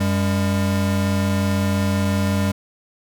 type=tone pair together; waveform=square; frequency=94.39 / 200 Hz; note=F#2 / G3; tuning=+35 / +35 cents; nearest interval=octave + minor second; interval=1300 cents; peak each=-21 dBFS; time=0-2.52 s; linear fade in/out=10 ms; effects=none